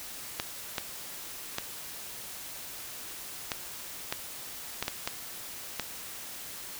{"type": "clicks", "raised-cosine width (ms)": 0.2, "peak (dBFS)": -12, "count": 9, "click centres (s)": [0.399, 0.782, 1.584, 3.518, 4.125, 4.826, 4.881, 5.075, 5.797], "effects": ["white hiss -42 dBFS RMS until 6.79 s"]}